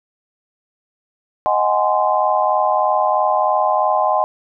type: chord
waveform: sine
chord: Ab dominant seventh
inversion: second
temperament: just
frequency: 623 / 747.5 / 830.6 / 1038.3 Hz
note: Eb5 / Gb5 / Ab5 / C6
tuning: +2 / +17 / 0 / -14 cents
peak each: -19 dBFS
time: 1.46-4.24 s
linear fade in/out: 0 ms
effects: none